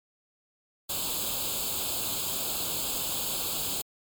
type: noise with comb filter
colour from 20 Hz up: white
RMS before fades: -31 dBFS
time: 0.89-3.82 s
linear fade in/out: 10 ms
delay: 0.26 ms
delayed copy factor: +0.9
effects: MP3 96 kbps